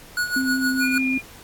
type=tone with tremolo; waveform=square; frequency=1459 Hz; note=F#6; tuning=25 cents flat; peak=-20 dBFS; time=0.17-0.98 s; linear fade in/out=2 ms; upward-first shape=sine; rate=6.5 Hz; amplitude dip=70%
type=tone with vibrato; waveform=sine; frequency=261.6 Hz; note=C4; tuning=in tune; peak=-21 dBFS; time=0.36-1.18 s; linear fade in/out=5 ms; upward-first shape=sine; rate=5.2 Hz; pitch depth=10 cents each way
type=tone; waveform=sine; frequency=2420 Hz; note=D#7; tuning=49 cents flat; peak=-23 dBFS; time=0.8-1.22 s; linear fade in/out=50 ms
effects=pink hiss -45 dBFS RMS until 1.43 s + AAC 64 kbps